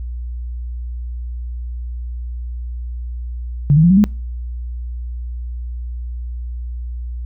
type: tone with pitch steps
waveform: sine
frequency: 143.8 / 157.72 / 173 / 189.75 / 208.1 Hz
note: D3 / D#3 / F3 / F#3 / G#3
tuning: -36 / +24 / -16 / +44 / +4 cents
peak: -7 dBFS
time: 3.7-4.04 s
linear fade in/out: 0 ms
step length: 68 ms
effects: noise-tail reverb RT60 0.4 s tail -26 dB re dry + added 60 Hz sine -23 dBFS peak until 7.25 s